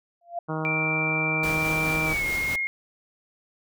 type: tone with exponential growth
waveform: sine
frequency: 689 Hz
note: F5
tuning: 24 cents flat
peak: -24 dBFS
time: 0.21-0.39 s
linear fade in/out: 5 ms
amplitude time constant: 37 ms
type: harmonic tone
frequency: 157.4 Hz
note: D#3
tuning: 20 cents sharp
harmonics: 1 / 2 / 3 / 4 / 5 / 6 / 7 / 8 / 9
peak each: -30 / -33 / -35 / -36 / -37 / -38 / -38 / -39 / -40 dBFS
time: 0.48-2.14 s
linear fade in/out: 20 ms
type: tone with pitch glide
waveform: sine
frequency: 2353 to 2145 Hz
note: D7 to C7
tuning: +3 to +42 cents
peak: -24 dBFS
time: 0.65-2.67 s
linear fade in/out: 0 ms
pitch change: -161 cents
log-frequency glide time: 2.05-2.26 s
type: noise with tremolo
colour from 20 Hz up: pink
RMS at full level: -33 dBFS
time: 1.43-2.56 s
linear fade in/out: 5 ms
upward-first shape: sine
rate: 4.7 Hz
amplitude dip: 25%
effects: none